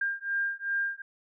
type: beating tone pair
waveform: sine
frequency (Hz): 1600 / 1602.6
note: G6 / G6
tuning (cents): +35 / +38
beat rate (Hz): 2.6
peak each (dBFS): -31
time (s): 0.01-1.02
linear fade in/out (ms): 5
effects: none